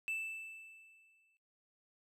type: tone with exponential decay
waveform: triangle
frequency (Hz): 2644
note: E7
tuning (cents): +5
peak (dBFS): -33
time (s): 0.08-1.37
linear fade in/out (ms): 0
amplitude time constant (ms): 280
effects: noise-tail reverb RT60 0.4 s tail -17 dB re dry